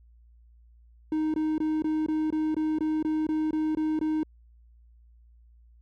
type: tone bursts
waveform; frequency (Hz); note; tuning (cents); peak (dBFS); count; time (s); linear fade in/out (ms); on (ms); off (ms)
triangle; 311.1; D#4; 0; -22; 13; 1.12-4.232; 2; 220; 21
effects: added 58 Hz sine -53 dBFS peak until 5.81 s